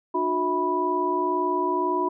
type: tone cluster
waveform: sine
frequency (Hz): 300.2 / 362.1 / 649 / 984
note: D4 / F#4 / E5 / B5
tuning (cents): +38 / -37 / -27 / -7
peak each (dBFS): -30 / -26 / -33 / -24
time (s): 0.14-2.09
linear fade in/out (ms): 10
effects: none